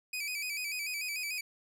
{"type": "tone with vibrato", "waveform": "sawtooth", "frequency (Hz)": 2400, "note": "D7", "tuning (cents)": 37, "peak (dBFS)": -31, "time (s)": [0.13, 1.41], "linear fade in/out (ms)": 5, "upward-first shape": "square", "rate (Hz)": 6.8, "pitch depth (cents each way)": 68, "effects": []}